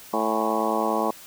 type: harmonic tone with a mistuned harmonic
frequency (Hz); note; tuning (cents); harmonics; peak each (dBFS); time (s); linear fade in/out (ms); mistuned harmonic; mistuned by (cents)
110; A2; 0; 2 / 3 / 4 / 5 / 6 / 7 / 8 / 9 / 10; -30 / -30 / -30 / -30 / -30 / -30 / -30 / -30 / -30; 0.13-1.11; 5; 8; -65
effects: white hiss -45 dBFS RMS until 1.26 s